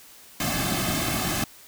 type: noise with comb filter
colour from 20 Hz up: pink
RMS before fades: -26 dBFS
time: 0.4-1.44 s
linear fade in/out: 2 ms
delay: 2.1 ms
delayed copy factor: -0.8
effects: white hiss -49 dBFS RMS until 1.67 s